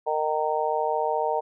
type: harmonic tone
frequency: 154.1 Hz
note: D#3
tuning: 16 cents flat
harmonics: 3 / 4 / 5 / 6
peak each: -28 / -28 / -28 / -28 dBFS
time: 0.06-1.41 s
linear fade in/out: 20 ms
effects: none